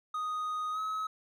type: tone with pitch glide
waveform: triangle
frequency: 1244.5 to 1281 Hz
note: D#6 to E6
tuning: 0 to -50 cents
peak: -30 dBFS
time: 0.14-1.07 s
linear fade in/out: 5 ms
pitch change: +50 cents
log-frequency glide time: 0.72-0.79 s
effects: none